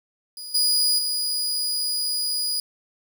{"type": "tone with level steps", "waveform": "sawtooth", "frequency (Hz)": 4912, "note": "D#8", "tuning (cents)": -23, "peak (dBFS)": [-31, -15, -20], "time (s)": [0.37, 2.6], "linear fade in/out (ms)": 2, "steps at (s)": [0.54, 0.98], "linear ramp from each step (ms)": 10, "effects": ["9-bit"]}